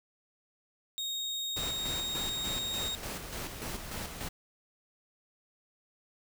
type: tone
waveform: 35% pulse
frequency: 3729 Hz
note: A#7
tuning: in tune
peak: -31 dBFS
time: 0.98-2.95 s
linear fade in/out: 0 ms
type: noise with tremolo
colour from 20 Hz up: pink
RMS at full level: -38 dBFS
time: 1.56-4.29 s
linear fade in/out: 10 ms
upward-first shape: square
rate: 3.4 Hz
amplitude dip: 45%
effects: none